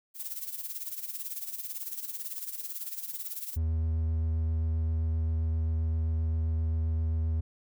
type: noise with tremolo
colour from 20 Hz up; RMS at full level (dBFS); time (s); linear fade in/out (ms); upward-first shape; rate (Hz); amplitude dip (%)
violet; -35; 0.14-3.58; 50; sine; 18; 70
type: tone with vibrato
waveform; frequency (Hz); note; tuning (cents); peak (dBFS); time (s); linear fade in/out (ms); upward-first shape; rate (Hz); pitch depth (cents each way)
triangle; 80.2; E2; -47; -24; 3.56-7.41; 10; triangle; 7.6; 14
effects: none